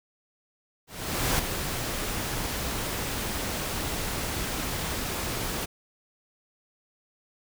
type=noise with ADSR envelope; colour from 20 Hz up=pink; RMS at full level=-24 dBFS; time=0.87-5.66 s; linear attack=520 ms; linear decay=5 ms; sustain=-7 dB; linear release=16 ms; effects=none